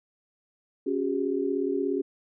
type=chord; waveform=sine; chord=C# suspended fourth; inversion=none; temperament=equal with one note detuned; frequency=277.2 / 370 / 406.8 Hz; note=C#4 / F#4 / G#4; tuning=0 / 0 / -36 cents; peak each=-29 dBFS; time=0.86-2.02 s; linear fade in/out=10 ms; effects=none